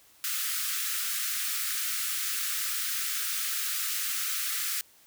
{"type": "high-pass noise", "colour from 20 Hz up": "white", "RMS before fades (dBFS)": -31, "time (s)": [0.24, 4.81], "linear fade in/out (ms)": 0, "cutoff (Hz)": 1200, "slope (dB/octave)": 96, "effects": ["white hiss -59 dBFS RMS until 5.06 s"]}